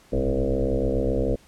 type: tone with frequency modulation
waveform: sine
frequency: 264 Hz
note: C4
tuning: 16 cents sharp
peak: -20 dBFS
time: 0.12-1.36 s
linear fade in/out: 10 ms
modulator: 67.1 Hz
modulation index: 4.5
effects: pink hiss -55 dBFS RMS until 1.47 s + low-pass 11000 Hz 12 dB/octave